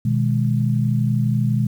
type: chord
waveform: sine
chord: G# minor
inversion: first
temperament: equal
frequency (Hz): 123.47 / 155.56 / 207.7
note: B2 / D#3 / G#3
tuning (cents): 0 / 0 / 0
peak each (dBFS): -18 / -23 / -22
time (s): 0.05-1.67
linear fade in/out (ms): 5
effects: 8-bit